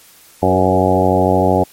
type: harmonic tone with a mistuned harmonic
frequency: 93 Hz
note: F#2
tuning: 9 cents sharp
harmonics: 1 / 2 / 3 / 4 / 5 / 6 / 7 / 8 / 9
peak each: -19 / -19 / -19 / -19 / -19 / -19 / -19 / -19 / -19 dBFS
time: 0.42-1.64 s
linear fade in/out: 10 ms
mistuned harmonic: 5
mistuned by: +17 cents
effects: white hiss -45 dBFS RMS until 1.72 s + MP3 64 kbps